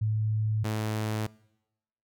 sine / sawtooth tone pair in turn, 108.3 / 108.3 Hz, A2 / A2, -27 / -27 cents, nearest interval unison, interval 0 cents, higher neither, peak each -24 dBFS, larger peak neither, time 0.01-0.64 / 0.64-1.27 s, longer neither, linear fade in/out 10 ms, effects noise-tail reverb RT60 0.9 s tail -23 dB re dry

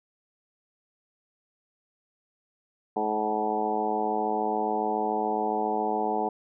harmonic tone with a mistuned harmonic, 107 Hz, A2, 48 cents flat, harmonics 2 / 3 / 4 / 5 / 6 / 7 / 8 / 9, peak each -35 / -35 / -31 / -37 / -37 / -29 / -31 / -38 dBFS, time 2.96-6.29 s, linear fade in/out 5 ms, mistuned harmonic 8, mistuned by +15 cents, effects none

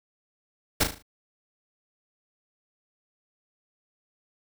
pink noise with echo, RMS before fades -20 dBFS, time 0.8-0.84 s, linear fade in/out 10 ms, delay 37 ms, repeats 5, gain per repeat -7 dB, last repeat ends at 1.025 s, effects none

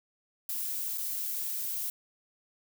violet noise with dropouts, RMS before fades -34 dBFS, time 0.49-1.9 s, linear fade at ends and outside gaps 2 ms, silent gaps 0.976-0.98 s, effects none

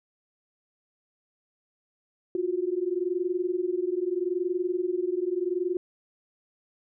sine tone pair together, 349.2 / 370 Hz, F4 / F#4, 0 / 0 cents, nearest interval minor second, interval 100 cents, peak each -28 dBFS, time 2.35-5.77 s, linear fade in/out 2 ms, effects none

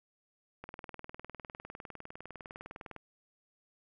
click train, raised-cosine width 0.5 ms, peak -29 dBFS, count 47, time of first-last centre 0.64-2.963 s, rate 19.8 Hz, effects none

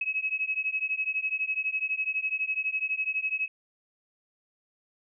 sine beating tone pair, 2557 / 2569 Hz, D#7 / E7, +47 / -45 cents, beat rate 12 Hz, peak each -30 dBFS, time 0.01-3.48 s, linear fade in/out 5 ms, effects none

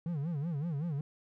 triangle tone with vibrato, 155.56 Hz, D#3, in tune, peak -30 dBFS, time 0.06-1.01 s, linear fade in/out 2 ms, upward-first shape sine, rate 5.3 Hz, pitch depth 210 cents each way, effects none

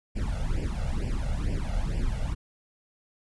brown noise with flanger, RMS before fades -28 dBFS, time 0.15-2.35 s, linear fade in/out 20 ms, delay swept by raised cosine 0.38 to 1.48 ms, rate 2.2 Hz, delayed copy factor +0.95, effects resampled to 24000 Hz

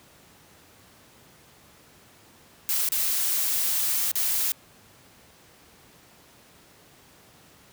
blue noise with dropouts, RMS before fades -25 dBFS, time 2.69-4.52 s, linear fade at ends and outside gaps 0 ms, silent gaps 2.888-2.92 / 4.115-4.155 s, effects pink hiss -54 dBFS RMS until 7.72 s + high-pass 80 Hz 12 dB/octave

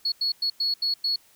sine tone bursts at uneven times, 4363 Hz, C#8, 28 cents flat, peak -21 dBFS, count 6, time 0.05-0.12 / 0.21-0.32 / 0.42-0.5 / 0.6-0.74 / 0.82-0.94 / 1.04-1.16 s, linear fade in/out 5 ms, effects tanh soft clip ceiling -17 dBFS + white hiss -58 dBFS RMS until 1.35 s

